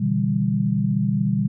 sine chord, E minor seventh, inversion second, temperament just, 123.61 / 148.33 / 164.81 / 197.78 Hz, B2 / D3 / E3 / G3, +2 / +18 / 0 / +16 cents, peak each -24 / -25 / -27 / -21 dBFS, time 0-1.48 s, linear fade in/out 10 ms, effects none

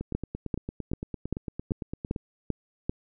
two click trains, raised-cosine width 3 ms, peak -14 / -20 dBFS, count 8 / 20, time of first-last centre 0.15-2.895 / 0.01-2.162 s, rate 2.55 / 8.83 Hz, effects none

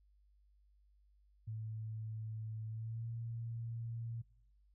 sine tone with pitch glide, 110 to 115.47 Hz, A2 to A#2, 0 to -16 cents, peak -40 dBFS, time 1.47-4.22 s, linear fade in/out 10 ms, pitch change +84 cents, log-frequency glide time 2.68-3.08 s, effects noise-tail reverb RT60 0.7 s tail -21 dB re dry + added 50 Hz sine -66 dBFS peak until 4.74 s

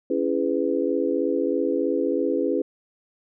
sine chord, C# minor seventh, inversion none, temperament just, 277.2 / 332.6 / 415.8 / 498.9 Hz, C#4 / E4 / G#4 / B4, 0 / +16 / +2 / +17 cents, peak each -26 dBFS, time 0.1-2.62 s, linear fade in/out 5 ms, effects none

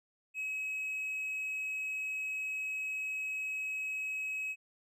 sine tone with hard clipping, 2557 Hz, D#7, 47 cents sharp, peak -35 dBFS, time 0.34-4.56 s, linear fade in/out 50 ms, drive 2 dB, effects none

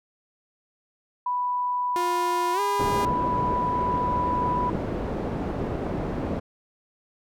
sine tone, 987.8 Hz, B5, in tune, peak -23 dBFS, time 1.26-4.7 s, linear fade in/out 5 ms
sawtooth tone with pitch glide, 353.7 to 406.3 Hz, F4 to G#4, +22 to -38 cents, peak -23 dBFS, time 1.96-3.05 s, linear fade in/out 0 ms, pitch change +240 cents, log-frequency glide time 2.53-2.6 s
white low-pass noise, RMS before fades -29 dBFS, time 2.79-6.4 s, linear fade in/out 10 ms, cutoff 450 Hz, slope 12 dB/octave
clicks, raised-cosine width 2 ms, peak -16 dBFS, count 2, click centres 4.748 / 4.754 s
effects none

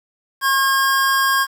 square tone pair together, 1079.9 / 1618 Hz, C#6 / G#6, -46 / -46 cents, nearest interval perfect fifth, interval 700 cents, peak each -18 dBFS, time 0.41-1.47 s, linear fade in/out 50 ms, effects 7-bit

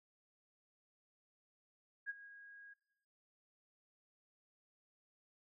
sine tone with ADSR envelope, 1641 Hz, G#6, 21 cents flat, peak -37 dBFS, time 2.06-2.74 s, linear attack 36 ms, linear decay 25 ms, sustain -17 dB, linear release 13 ms, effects noise-tail reverb RT60 0.8 s tail -18 dB re dry

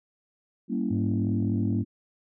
sine chord, G diminished seventh, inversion none, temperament equal with one note detuned, 194.08 / 233.1 / 277.2 / 329.6 Hz, G3 / Bb3 / Db4 / Fb4, -17 / 0 / 0 / 0 cents, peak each -30 / -28 / -31 / -34 dBFS, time 0.68-1.85 s, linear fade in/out 50 ms
sine tone with pitch glide, 104 to 104.84 Hz, G#2 to G#2, +3 to +17 cents, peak -26 dBFS, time 0.9-1.84 s, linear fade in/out 20 ms, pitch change +14 cents, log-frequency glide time 1.13-1.71 s
effects tanh soft clip ceiling -15 dBFS

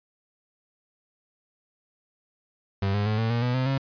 35% pulse tone with pitch steps, 98 / 102.63 / 107.49 / 112.57 / 117.9 / 123.47 / 129.31 / 135.43 Hz, G2 / G#2 / A2 / A2 / A#2 / B2 / C3 / C#3, 0 / -20 / -40 / +40 / +20 / 0 / -20 / -40 cents, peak -21 dBFS, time 2.82-3.78 s, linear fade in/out 5 ms, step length 120 ms, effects resampled to 11025 Hz

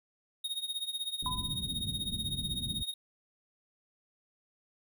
square tone with tremolo, 3729 Hz, A#7, in tune, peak -31 dBFS, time 0.44-2.94 s, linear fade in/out 5 ms, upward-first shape triangle, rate 16 Hz, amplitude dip 90%
white low-pass noise, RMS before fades -40 dBFS, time 1.22-2.83 s, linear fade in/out 5 ms, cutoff 210 Hz, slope 24 dB/octave
sine tone with exponential decay, 1006 Hz, B5, 32 cents sharp, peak -31 dBFS, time 1.26-1.65 s, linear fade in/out 1 ms, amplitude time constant 84 ms
effects none

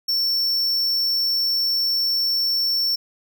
square tone, 5430 Hz, F8, 50 cents flat, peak -19 dBFS, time 0.08-2.96 s, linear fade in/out 10 ms, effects none

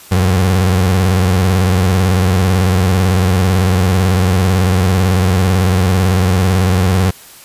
30% pulse tone with vibrato, 92.3 Hz, F#2, 4 cents flat, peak -7 dBFS, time 0.11-7.11 s, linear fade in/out 10 ms, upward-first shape square, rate 18 Hz, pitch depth 74 cents each way, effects white hiss -38 dBFS RMS until 7.44 s + resampled to 32000 Hz

